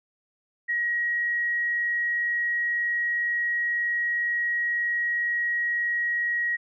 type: tone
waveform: sine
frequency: 1899 Hz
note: A#6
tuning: 32 cents sharp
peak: -23 dBFS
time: 0.68-6.57 s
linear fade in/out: 20 ms
effects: none